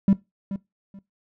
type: tone with echo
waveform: triangle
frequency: 196 Hz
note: G3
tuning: in tune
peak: -10 dBFS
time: 0.08-0.13 s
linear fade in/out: 2 ms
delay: 430 ms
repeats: 2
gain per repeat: -14 dB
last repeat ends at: 0.99 s
effects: noise-tail reverb RT60 0.2 s tail -20 dB re dry + tanh soft clip ceiling -8 dBFS